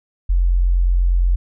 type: tone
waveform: sine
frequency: 44.24 Hz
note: F1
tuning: 23 cents sharp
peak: -12 dBFS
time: 0.29-1.36 s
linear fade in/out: 10 ms
effects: none